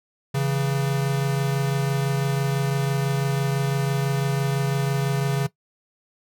square tone pair together, 137.4 / 163.4 Hz, C#3 / E3, -15 / -15 cents, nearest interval minor third, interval 300 cents, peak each -22 / -29 dBFS, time 0.34-5.47 s, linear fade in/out 10 ms, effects noise-tail reverb RT60 0.1 s tail -17 dB re dry

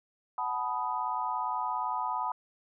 sine chord, B dominant seventh, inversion second, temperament equal with one note detuned, 740 / 870.4 / 987.8 / 1244.5 Hz, F#5 / A5 / B5 / D#6, 0 / -19 / 0 / 0 cents, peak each -38 / -35 / -32 / -37 dBFS, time 0.38-2.32 s, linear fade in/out 2 ms, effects none

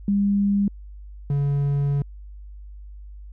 sine / triangle tone pair in turn, 200.9 / 141.73 Hz, G3 / C#3, +43 / +39 cents, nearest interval tritone, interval 604 cents, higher first, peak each -17 dBFS, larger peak neither, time 0.08-0.68 / 1.3-2.02 s, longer second, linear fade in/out 2 ms, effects added 50 Hz sine -37 dBFS peak until 3.32 s

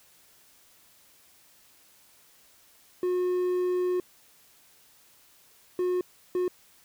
triangle tone bursts at uneven times, 361.6 Hz, F#4, 40 cents flat, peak -22 dBFS, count 3, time 3.03-4 / 5.79-6.01 / 6.35-6.48 s, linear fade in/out 2 ms, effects white hiss -59 dBFS RMS until 6.84 s

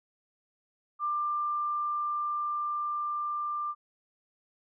sine tone with level ramp, 1189 Hz, D6, 21 cents sharp, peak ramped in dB -27 to -30 dBFS, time 0.99-3.75 s, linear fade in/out 50 ms, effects none

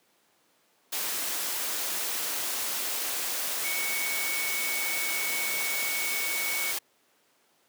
sine tone in noise, 2229 Hz, C#7, 9 cents sharp, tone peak -31 dBFS, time 3.64-6.72 s, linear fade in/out 10 ms, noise white, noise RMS -31 dBFS, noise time 0.92-6.79 s, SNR -3 dB, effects pink hiss -66 dBFS RMS until 7.68 s + high-pass 300 Hz 12 dB/octave

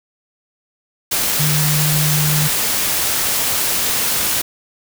sine tone in noise, 150.7 Hz, D3, 45 cents sharp, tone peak -16 dBFS, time 1.39-2.48 s, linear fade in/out 10 ms, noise white, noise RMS -18 dBFS, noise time 1.11-4.42 s, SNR -1 dB, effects none

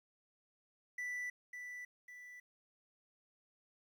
triangle tone with echo, 1975.5 Hz, B6, in tune, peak -37 dBFS, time 0.98-1.3 s, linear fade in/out 5 ms, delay 550 ms, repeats 2, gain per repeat -6 dB, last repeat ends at 2.4 s, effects 12-bit

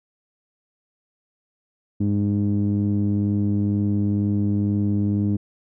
sawtooth tone with low-pass filter, 102.1 Hz, G#2, 29 cents flat, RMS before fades -21 dBFS, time 2-5.37 s, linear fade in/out 10 ms, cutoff 260 Hz, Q 5.1, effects none

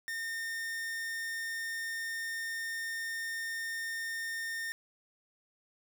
45% pulse tone, 1822 Hz, A#6, 40 cents flat, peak -35 dBFS, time 0.08-4.72 s, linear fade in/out 0 ms, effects 12-bit

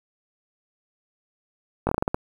slowing click train, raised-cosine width 1 ms, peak -8 dBFS, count 8, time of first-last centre 1.87-2.145 s, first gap 20 ms, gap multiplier 1.22, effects 7-bit

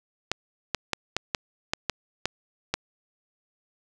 clicks, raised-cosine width 0.2 ms, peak -7 dBFS, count 9, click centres 0.316 / 0.747 / 0.933 / 1.166 / 1.348 / 1.735 / 1.897 / 2.256 / 2.74 s, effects none

